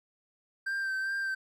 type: tone with vibrato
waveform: triangle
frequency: 1568 Hz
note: G6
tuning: in tune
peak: -28 dBFS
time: 0.66-1.35 s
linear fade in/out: 10 ms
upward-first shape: sine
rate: 2.5 Hz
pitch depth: 25 cents each way
effects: none